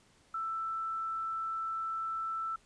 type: tone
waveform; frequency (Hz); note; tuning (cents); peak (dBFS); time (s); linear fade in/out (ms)
sine; 1326; E6; +10; -33; 0.34-2.56; 5
effects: pink hiss -65 dBFS RMS until 2.65 s + resampled to 22050 Hz